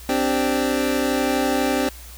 25% pulse chord, C suspended second, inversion none, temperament equal, 261.6 / 293.7 / 392 Hz, C4 / D4 / G4, 0 / 0 / 0 cents, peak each -18 / -20 / -22 dBFS, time 0.09-1.89 s, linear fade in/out 2 ms, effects added 60 Hz sine -39 dBFS peak until 2.17 s + white hiss -43 dBFS RMS until 2.17 s

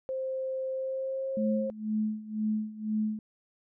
sine tone with pitch glide, 525 to 534.8 Hz, C5 to C5, +6 to +38 cents, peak -30 dBFS, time 0.09-1.7 s, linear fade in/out 0 ms, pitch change +32 cents, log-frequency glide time 0.71-1.31 s
sine tone with tremolo, 215.2 Hz, A3, 38 cents flat, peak -25 dBFS, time 1.37-3.19 s, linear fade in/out 2 ms, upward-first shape sine, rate 2 Hz, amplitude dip 85%
effects none

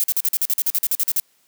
violet noise bursts, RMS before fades -19 dBFS, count 15, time 0-1.2 s, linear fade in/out 0 ms, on 38 ms, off 45 ms, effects white hiss -61 dBFS RMS until 1.47 s + high-pass 150 Hz 12 dB/octave

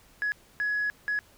sine tone bursts at uneven times, 1682 Hz, G#6, 22 cents sharp, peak -24 dBFS, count 3, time 0.22-0.32 / 0.6-0.9 / 1.08-1.19 s, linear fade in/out 0 ms, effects tanh soft clip ceiling -22 dBFS + pink hiss -58 dBFS RMS until 1.37 s

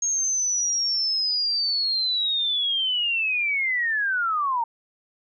sine linear sweep, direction down, 6550 to 900 Hz, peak -21 dBFS, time 0.02-4.64 s, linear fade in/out 5 ms, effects none

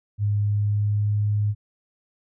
sine tone with pitch glide, 103.2 to 104.22 Hz, G#2 to G#2, -10 to +7 cents, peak -19 dBFS, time 0.18-1.55 s, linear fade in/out 50 ms, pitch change +17 cents, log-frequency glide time 0.42-1.17 s, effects none

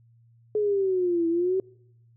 sine exponential two-way sweep, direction down then up, 427.9 to 329.6 to 385.1 Hz, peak -21 dBFS, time 0.55-1.6 s, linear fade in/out 2 ms, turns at 1.28 s, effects noise-tail reverb RT60 0.8 s tail -26 dB re dry + added 116 Hz sine -55 dBFS peak until 2.16 s

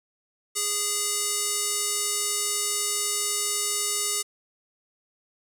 square tone with band-pass filter, 412 Hz, G#4, 14 cents flat, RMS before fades -27 dBFS, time 0.55-4.23 s, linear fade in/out 20 ms, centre 8300 Hz, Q 1.9, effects none

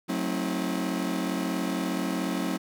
40% pulse chord, F# diminished seventh, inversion none, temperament just, 185 / 222 / 266.4 / 319.7 Hz, F#3 / A3 / C4 / Eb4, 0 / +16 / +31 / +47 cents, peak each -31 / -34 / -31 / -32 dBFS, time 0.08-2.58 s, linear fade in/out 20 ms, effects none

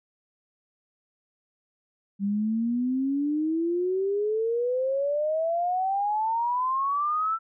sine exponential sweep, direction up, 196 to 1345 Hz, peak -23 dBFS, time 2.19-7.39 s, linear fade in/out 50 ms, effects none

